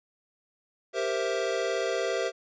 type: chord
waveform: square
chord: C dominant seventh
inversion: second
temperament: equal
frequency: 392 / 466.2 / 523.3 / 659.3 Hz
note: G4 / Bb4 / C5 / E5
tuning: 0 / 0 / 0 / 0 cents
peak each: -33 dBFS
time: 0.93-2.32 s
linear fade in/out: 50 ms
effects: resampled to 16000 Hz